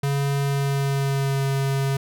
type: tone with pitch glide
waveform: square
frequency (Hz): 140 to 136.8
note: C#3 to C#3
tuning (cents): +18 to -23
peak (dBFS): -21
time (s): 0.03-1.97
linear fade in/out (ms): 5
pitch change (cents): -41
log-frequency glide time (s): 0.42-1.44
effects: none